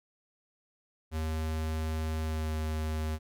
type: tone with pitch glide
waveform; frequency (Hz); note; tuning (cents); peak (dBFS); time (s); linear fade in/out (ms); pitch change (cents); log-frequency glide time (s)
square; 79 to 78.14; D#2 to D#2; +27 to +8; -31; 1.11-3.19; 50; -19; 2.21-2.52
effects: none

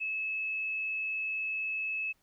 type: tone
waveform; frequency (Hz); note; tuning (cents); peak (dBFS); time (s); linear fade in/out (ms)
sine; 2596; E7; -27; -31; 0-2.13; 20
effects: pink hiss -72 dBFS RMS until 2.22 s

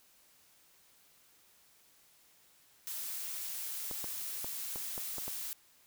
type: noise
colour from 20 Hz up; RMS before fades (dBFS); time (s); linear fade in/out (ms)
blue; -40; 2.87-5.53; 0
type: clicks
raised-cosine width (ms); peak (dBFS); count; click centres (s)
1; -29; 7; 3.912 / 4.043 / 4.445 / 4.759 / 4.979 / 5.183 / 5.28
effects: white hiss -65 dBFS RMS until 5.86 s

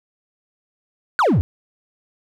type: exponential sweep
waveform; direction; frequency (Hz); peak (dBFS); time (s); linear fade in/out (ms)
triangle; down; 1568 to 73.2; -11; 1.19-1.41; 0
effects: none

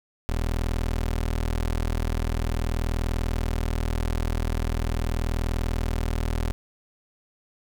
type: tone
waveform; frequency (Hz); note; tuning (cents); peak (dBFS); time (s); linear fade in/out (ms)
25% pulse; 40.41; E1; -34; -20; 0.29-6.52; 0
effects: none

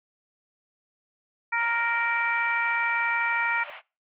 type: harmonic tone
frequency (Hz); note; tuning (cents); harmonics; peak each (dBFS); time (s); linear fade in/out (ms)
466.2; A#4; 0; 2 / 3 / 4 / 5; -29 / -29 / -29 / -29; 1.52-3.64; 10
type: band-pass noise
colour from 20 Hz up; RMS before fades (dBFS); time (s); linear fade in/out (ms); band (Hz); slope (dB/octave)
white; -43; 1.56-3.82; 50; 590 to 2900; 48
type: tone with exponential growth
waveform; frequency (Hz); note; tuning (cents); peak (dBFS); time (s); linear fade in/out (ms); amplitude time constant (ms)
sine; 586; D5; -4; -36; 3.58-3.7; 0; 24
effects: noise-tail reverb RT60 0.3 s tail -22 dB re dry

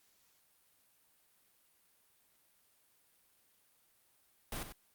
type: noise with echo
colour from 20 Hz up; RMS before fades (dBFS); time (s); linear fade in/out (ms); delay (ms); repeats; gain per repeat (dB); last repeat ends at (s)
pink; -40; 4.52-4.63; 2; 94; 1; -9; 4.724
effects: white hiss -71 dBFS RMS until 4.94 s + Opus 48 kbps

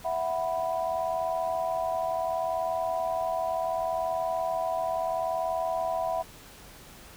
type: chord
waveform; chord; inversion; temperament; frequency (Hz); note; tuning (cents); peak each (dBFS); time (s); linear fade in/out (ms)
sine; E suspended second; none; equal; 659.3 / 740 / 987.8; E5 / F#5 / B5; 0 / 0 / 0; -29 / -31 / -34; 0.04-6.23; 20
effects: pink hiss -49 dBFS RMS until 7.16 s

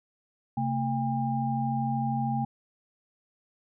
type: tone cluster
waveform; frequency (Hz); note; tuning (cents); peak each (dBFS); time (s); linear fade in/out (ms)
sine; 133 / 226 / 804; C3 / A3 / G5; +29 / +47 / +44; -30; 0.57-2.45; 5
effects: none

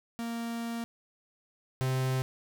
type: tone pair in turn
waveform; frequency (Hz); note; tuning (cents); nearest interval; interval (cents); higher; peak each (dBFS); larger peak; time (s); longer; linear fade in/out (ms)
45% pulse; 232.3 / 130.37; A#3 / C3; -6 / -6; minor seventh; 1000; first; -33 / -27; second; 0.19-0.84 / 1.81-2.22; first; 0
effects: none

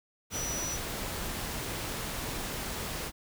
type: tone in noise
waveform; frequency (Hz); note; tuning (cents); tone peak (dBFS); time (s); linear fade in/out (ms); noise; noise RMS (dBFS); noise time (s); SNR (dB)
sine; 5890; F#8; -9; -34; 0.31-0.79; 50; pink; -36; 0.3-3.12; -1
effects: none

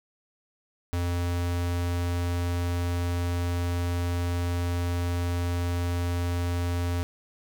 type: tone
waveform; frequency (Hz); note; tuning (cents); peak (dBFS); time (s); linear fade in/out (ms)
square; 87.31; F2; 0; -26; 0.93-7.03; 0
effects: none

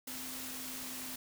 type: tone in noise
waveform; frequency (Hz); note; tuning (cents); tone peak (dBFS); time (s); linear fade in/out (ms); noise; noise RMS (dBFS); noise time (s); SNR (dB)
sine; 256.8; C4; -32; -49; 0.07-1.16; 5; white; -43; 0.07-1.16; -9
effects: none

